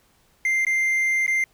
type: tone with dropouts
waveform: triangle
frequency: 2093 Hz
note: C7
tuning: in tune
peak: -17 dBFS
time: 0.45-1.44 s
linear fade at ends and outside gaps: 2 ms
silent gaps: 0.65-0.667 / 1.265-1.278 s
effects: pink hiss -61 dBFS RMS until 1.53 s